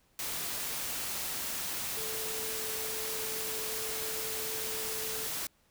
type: tone in noise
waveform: sine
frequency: 439.8 Hz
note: A4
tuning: 1 cent flat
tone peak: -42 dBFS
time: 1.97-5.27 s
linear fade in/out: 2 ms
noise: white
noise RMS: -36 dBFS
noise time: 0.19-5.47 s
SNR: -9 dB
effects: pink hiss -69 dBFS RMS until 5.7 s